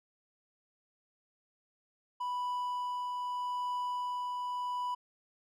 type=tone with tremolo; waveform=triangle; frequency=987.8 Hz; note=B5; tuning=in tune; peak=-30 dBFS; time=2.2-4.95 s; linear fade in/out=10 ms; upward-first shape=triangle; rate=0.81 Hz; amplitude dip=25%; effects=none